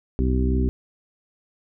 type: harmonic tone with a mistuned harmonic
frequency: 63.8 Hz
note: C2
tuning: 43 cents flat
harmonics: 1 / 2 / 3 / 4 / 5 / 6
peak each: -20 / -28 / -29 / -26 / -33 / -29 dBFS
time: 0.19-0.69 s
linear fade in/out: 0 ms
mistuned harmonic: 1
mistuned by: +29 cents
effects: none